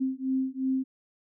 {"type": "beating tone pair", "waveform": "sine", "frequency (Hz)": [261.6, 264.4], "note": ["C4", "C4"], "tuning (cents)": [0, 18], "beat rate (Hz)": 2.8, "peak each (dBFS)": -29, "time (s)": [0, 0.84], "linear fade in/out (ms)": 20, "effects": []}